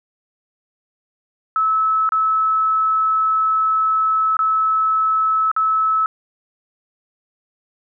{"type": "tone with dropouts", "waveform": "sine", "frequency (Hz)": 1300, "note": "E6", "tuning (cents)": -24, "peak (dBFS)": -14, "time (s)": [1.56, 6.06], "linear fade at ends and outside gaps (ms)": 1, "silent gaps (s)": [[2.091, 2.121], [4.368, 4.391], [5.515, 5.564]], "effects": []}